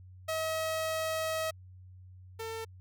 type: tone pair in turn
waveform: sawtooth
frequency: 639 / 448.6 Hz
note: D#5 / A4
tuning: +46 / +34 cents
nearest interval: tritone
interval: 612 cents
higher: first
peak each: -27 / -33 dBFS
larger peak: first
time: 0.28-1.51 / 2.39-2.65 s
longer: first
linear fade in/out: 10 ms
effects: added 92 Hz sine -49 dBFS peak until 2.8 s